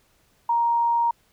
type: tone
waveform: sine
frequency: 937 Hz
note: A#5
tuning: 9 cents sharp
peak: -18 dBFS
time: 0.49-1.11 s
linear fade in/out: 5 ms
effects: pink hiss -63 dBFS RMS until 1.32 s